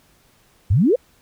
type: exponential sweep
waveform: sine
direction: up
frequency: 81 to 554.4 Hz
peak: -12 dBFS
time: 0.7-0.96 s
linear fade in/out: 10 ms
effects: pink hiss -57 dBFS RMS until 1.21 s